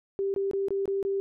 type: tone bursts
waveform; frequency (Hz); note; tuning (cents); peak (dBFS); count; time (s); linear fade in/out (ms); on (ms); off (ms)
sine; 392.9; G4; +4; -25; 6; 0.19-1.2; 0; 150; 22
effects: none